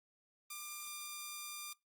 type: tone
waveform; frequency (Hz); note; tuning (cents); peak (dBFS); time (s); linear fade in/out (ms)
5% pulse; 1195; D6; +30; -32; 0.5-1.73; 5
effects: noise-tail reverb RT60 0.2 s tail -21 dB re dry + Opus 24 kbps